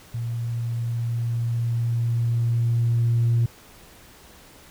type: tone with level ramp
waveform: sine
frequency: 117.3 Hz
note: A#2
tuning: 11 cents sharp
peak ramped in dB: -25 to -15 dBFS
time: 0.14-3.46 s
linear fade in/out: 5 ms
effects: tanh soft clip ceiling -14 dBFS + pink hiss -49 dBFS RMS until 4.7 s